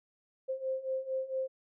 sine beating tone pair, 523 / 527.4 Hz, C5 / C5, -1 / +14 cents, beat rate 4.4 Hz, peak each -37 / -34 dBFS, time 0.48-1.48 s, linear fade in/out 20 ms, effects none

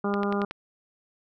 harmonic tone, 201.7 Hz, G3, 50 cents sharp, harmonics 1 / 2 / 3 / 4 / 5 / 6 / 7, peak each -27 / -29 / -36 / -35 / -39 / -34 / -38 dBFS, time 0.04-0.45 s, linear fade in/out 5 ms
click train, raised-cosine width 0.3 ms, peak -18 dBFS, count 5, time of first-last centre 0.14-0.51 s, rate 10.8 Hz
effects none

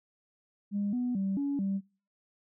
sine tone with pitch steps, 202.8 / 246.7 / 194.2 / 281.9 / 195.5 Hz, G#3 / B3 / G3 / C#4 / G3, -41 / -2 / -16 / +29 / -4 cents, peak -27 dBFS, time 0.71-1.81 s, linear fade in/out 50 ms, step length 220 ms, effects noise-tail reverb RT60 0.4 s tail -25 dB re dry + tanh soft clip ceiling -24 dBFS

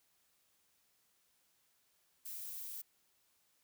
violet noise with amplitude modulation, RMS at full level -44 dBFS, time 2.25-2.82 s, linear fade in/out 10 ms, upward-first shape sine, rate 223 Hz, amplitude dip 30%, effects white hiss -75 dBFS RMS until 3.63 s

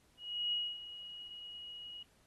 sine tone with ADSR envelope, 2899 Hz, F#7, 36 cents flat, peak -31 dBFS, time 0.17-2.03 s, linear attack 350 ms, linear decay 250 ms, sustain -14 dB, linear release 4 ms, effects pink hiss -70 dBFS RMS until 2.26 s + AAC 32 kbps

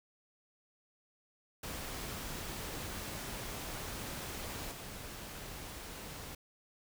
pink noise with level steps, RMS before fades -42 / -46 dBFS, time 1.63-6.35 s, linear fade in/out 5 ms, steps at 4.71 s, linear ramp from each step 5 ms, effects none

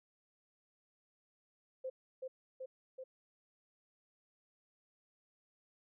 sine tone with echo, 520 Hz, C5, 11 cents flat, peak -38 dBFS, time 1.84-1.9 s, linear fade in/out 10 ms, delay 380 ms, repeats 3, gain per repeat -2 dB, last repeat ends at 3.04 s, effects none

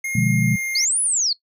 square tone with pitch glide, 2136 to 2119 Hz, C7 to C7, +35 to +21 cents, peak -24 dBFS, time 0.04-0.85 s, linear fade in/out 5 ms, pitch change -14 cents, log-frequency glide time 0.18-0.66 s
sine chord, B diminished seventh, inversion none, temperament equal with one note detuned, 123.47 / 149.83 / 174.61 / 207.7 Hz, B2 / D3 / F3 / Ab3, 0 / +35 / 0 / 0 cents, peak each -20 / -22 / -22 / -22 dBFS, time 0.15-0.56 s, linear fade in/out 5 ms
sine linear two-way sweep, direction up then down, 4186 to 10290 to 4186 Hz, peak -17 dBFS, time 0.75-1.33 s, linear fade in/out 5 ms, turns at 1.01 s
effects noise-tail reverb RT60 0.1 s tail -19 dB re dry

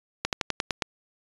slowing click train, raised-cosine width 0.2 ms, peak -7 dBFS, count 7, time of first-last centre 0.25-0.822 s, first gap 78 ms, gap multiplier 1.08, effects resampled to 22050 Hz

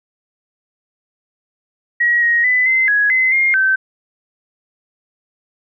sine tone with pitch steps, 1905 / 1882 / 2001 / 2063 / 1669 / 2047 / 2125 / 1545 Hz, A#6 / A#6 / B6 / C7 / G#6 / C7 / C7 / G6, +37 / +16 / +22 / -25 / +8 / -38 / +26 / -26 cents, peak -11 dBFS, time 2-3.76 s, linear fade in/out 10 ms, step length 220 ms, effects none

